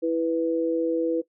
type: tone pair together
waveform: sine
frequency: 329.6 / 493.8 Hz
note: E4 / B4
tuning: 0 / 0 cents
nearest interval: perfect fifth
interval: 700 cents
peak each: -24 dBFS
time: 0.02-1.22 s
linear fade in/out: 20 ms
effects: noise-tail reverb RT60 0.1 s tail -17 dB re dry